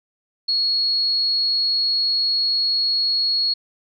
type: tone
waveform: sine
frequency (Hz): 4329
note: C#8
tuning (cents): -42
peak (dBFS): -17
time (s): 0.48-3.54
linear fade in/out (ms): 10
effects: none